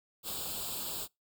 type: noise with comb filter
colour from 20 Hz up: white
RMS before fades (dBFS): -38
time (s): 0.23-1.08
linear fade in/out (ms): 50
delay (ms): 0.25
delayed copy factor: +0.85
effects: noise-tail reverb RT60 0.2 s tail -25 dB re dry